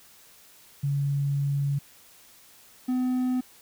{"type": "tone pair in turn", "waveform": ["sine", "triangle"], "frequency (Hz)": [141, 253.1], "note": ["C#3", "B3"], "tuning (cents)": [30, 43], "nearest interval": "minor seventh", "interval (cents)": 1013, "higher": "second", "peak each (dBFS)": [-23, -21], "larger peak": "second", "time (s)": [[0.83, 1.79], [2.88, 3.41]], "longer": "first", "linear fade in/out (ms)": 10, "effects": ["white hiss -54 dBFS RMS until 3.61 s"]}